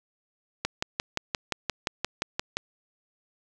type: click train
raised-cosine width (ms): 0.2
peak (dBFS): -9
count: 12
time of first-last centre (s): 0.65-2.57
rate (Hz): 5.73
effects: none